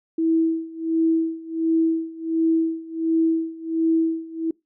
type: tone with tremolo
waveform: sine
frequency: 325.7 Hz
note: E4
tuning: 21 cents flat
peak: -15 dBFS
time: 0.18-4.51 s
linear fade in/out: 5 ms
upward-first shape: sine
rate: 1.4 Hz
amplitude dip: 90%
effects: noise-tail reverb RT60 0.2 s tail -24 dB re dry